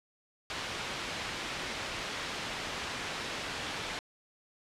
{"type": "low-pass noise", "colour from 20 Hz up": "white", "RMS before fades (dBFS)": -38, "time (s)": [0.5, 3.99], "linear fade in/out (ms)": 0, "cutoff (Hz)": 3400, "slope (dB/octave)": 12, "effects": ["low-pass 10000 Hz 12 dB/octave"]}